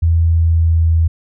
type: tone with pitch glide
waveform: sine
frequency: 82.9 to 81.9 Hz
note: E2 to E2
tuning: +10 to -11 cents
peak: -9 dBFS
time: 0.02-1.08 s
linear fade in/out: 10 ms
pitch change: -21 cents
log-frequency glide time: 0.21-0.92 s
effects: none